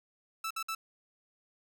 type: tone bursts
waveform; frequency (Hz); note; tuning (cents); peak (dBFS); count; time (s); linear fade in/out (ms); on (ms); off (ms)
sawtooth; 1318.5; E6; 0; -30; 3; 0.44-0.75; 5; 66; 56
effects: none